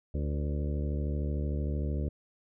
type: harmonic tone with a mistuned harmonic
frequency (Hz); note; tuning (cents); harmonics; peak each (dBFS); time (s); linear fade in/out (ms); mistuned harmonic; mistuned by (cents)
73.2; D2; -5; 1 / 2 / 3 / 4 / 5 / 6 / 7 / 8; -30 / -36 / -40 / -42 / -44 / -46 / -47 / -48; 0.14-2.09; 5; 6; +46
effects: none